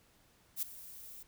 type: noise with ADSR envelope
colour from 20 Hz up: violet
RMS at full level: -33 dBFS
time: 0.56-1.23 s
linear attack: 64 ms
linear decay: 7 ms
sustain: -17 dB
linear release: 6 ms
effects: pink hiss -67 dBFS RMS until 1.27 s